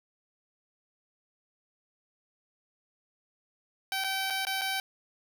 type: tone with dropouts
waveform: 10% pulse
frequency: 771 Hz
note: G5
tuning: 29 cents flat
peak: -21 dBFS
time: 3.92-4.8 s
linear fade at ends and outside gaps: 1 ms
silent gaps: 4.039-4.044 / 4.301-4.305 / 4.451-4.469 / 4.612-4.617 s
effects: none